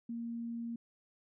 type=tone; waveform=sine; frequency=233.1 Hz; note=A#3; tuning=in tune; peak=-37 dBFS; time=0.09-0.76 s; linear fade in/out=5 ms; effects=none